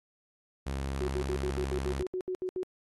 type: tone with vibrato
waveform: sawtooth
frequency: 67.8 Hz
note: C#2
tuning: 38 cents flat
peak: -28 dBFS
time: 0.66-2.03 s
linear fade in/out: 10 ms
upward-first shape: sine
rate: 17 Hz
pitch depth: 16 cents each way
type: tone bursts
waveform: sine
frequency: 368.9 Hz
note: F#4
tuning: 5 cents flat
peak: -30 dBFS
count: 12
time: 1.01-2.631 s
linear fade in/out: 0 ms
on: 70 ms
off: 71 ms
effects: AAC 32 kbps